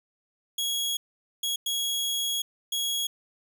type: tone bursts at uneven times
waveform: sawtooth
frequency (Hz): 3322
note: G#7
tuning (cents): 0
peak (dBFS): -23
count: 4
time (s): 0.58-0.97 / 1.43-1.56 / 1.66-2.42 / 2.72-3.07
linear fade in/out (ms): 5
effects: none